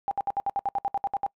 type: tone bursts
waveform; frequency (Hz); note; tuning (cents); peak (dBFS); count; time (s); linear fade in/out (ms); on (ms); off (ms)
sine; 798; G5; +31; -23; 13; 0.08-1.264; 0; 32; 64
effects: noise-tail reverb RT60 0.1 s tail -24 dB re dry